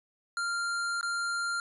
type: tone with dropouts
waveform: square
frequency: 1392 Hz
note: F6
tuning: 6 cents flat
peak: -30 dBFS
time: 0.37-1.6 s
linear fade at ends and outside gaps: 1 ms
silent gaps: 1.011-1.029 s
effects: resampled to 24000 Hz

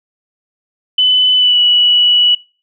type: tone with pitch glide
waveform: sine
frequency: 3009 to 2942 Hz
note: F#7 to F#7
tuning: +28 to -11 cents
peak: -7 dBFS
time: 0.98-2.35 s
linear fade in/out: 5 ms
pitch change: -39 cents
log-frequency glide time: 1.35-1.59 s
effects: noise-tail reverb RT60 0.4 s tail -24 dB re dry

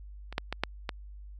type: clicks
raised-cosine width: 0.3 ms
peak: -25 / -12 / -16 / -10 / -15 dBFS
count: 5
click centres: 0.326 / 0.381 / 0.526 / 0.636 / 0.892 s
effects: added 50 Hz sine -43 dBFS peak until 1.39 s

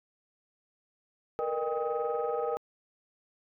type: tone cluster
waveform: sine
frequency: 456.6 / 477.6 / 609 / 798 / 1263 Hz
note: A#4 / A#4 / D#5 / G5 / D#6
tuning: -36 / +42 / -37 / +31 / +26 cents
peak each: -36 / -31 / -36 / -35 / -38 dBFS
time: 1.39-2.57 s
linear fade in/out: 0 ms
effects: tanh soft clip ceiling -20 dBFS

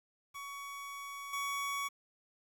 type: tone with level steps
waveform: 25% pulse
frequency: 1125 Hz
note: C#6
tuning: 25 cents sharp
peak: -39 / -31 dBFS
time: 0.34-1.89 s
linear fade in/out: 20 ms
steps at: 1.33 s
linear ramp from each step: 5 ms
effects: 10-bit

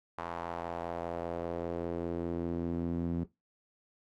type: tone with band-pass filter sweep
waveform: sawtooth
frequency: 85.1 Hz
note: F2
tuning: 44 cents flat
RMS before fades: -36 dBFS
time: 0.18-3.24 s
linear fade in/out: 5 ms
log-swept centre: 1000 to 220 Hz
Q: 1.9
effects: noise-tail reverb RT60 0.2 s tail -18 dB re dry + AAC 64 kbps

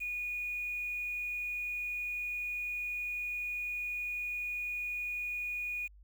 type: tone with quantisation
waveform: sine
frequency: 2457 Hz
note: D#7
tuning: 22 cents flat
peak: -34 dBFS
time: 0-5.88 s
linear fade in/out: 20 ms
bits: 9
effects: added 50 Hz sine -54 dBFS peak until 6.03 s

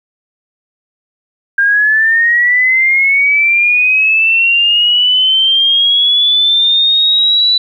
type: linear sweep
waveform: sine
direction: up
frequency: 1596 to 3974 Hz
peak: -7 dBFS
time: 1.58-7.58 s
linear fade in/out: 5 ms
effects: 8-bit

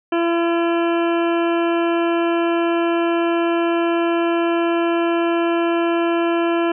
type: harmonic tone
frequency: 338.5 Hz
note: E4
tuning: 46 cents sharp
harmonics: 1 / 2 / 3 / 4 / 5 / 7 / 8 / 9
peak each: -17 / -23 / -27 / -29 / -31 / -34 / -35 / -36 dBFS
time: 0.12-6.72 s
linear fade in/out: 5 ms
effects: none

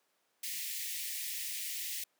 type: high-pass noise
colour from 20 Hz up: white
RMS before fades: -39 dBFS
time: 0.43-2.04 s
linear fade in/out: 5 ms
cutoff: 1800 Hz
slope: 96 dB/octave
effects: pink hiss -75 dBFS RMS until 2.19 s + high-pass 400 Hz 12 dB/octave

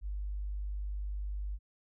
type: tone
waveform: sine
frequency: 50 Hz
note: G1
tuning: 35 cents sharp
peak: -34 dBFS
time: 0.01-1.59 s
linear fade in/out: 50 ms
effects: none

